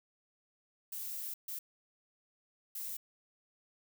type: noise bursts at uneven times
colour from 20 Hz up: violet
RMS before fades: -41 dBFS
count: 3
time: 0.92-1.34 / 1.48-1.59 / 2.75-2.97 s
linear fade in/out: 5 ms
effects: none